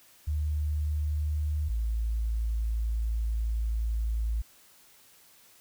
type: tone pair in turn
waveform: sine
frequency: 75.2 / 55.69 Hz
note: D2 / A1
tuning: +42 / +22 cents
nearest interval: perfect fourth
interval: 520 cents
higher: first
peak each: -26 dBFS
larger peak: neither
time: 0.27-1.69 / 1.69-4.42 s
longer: second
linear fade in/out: 10 ms
effects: white hiss -58 dBFS RMS until 5.6 s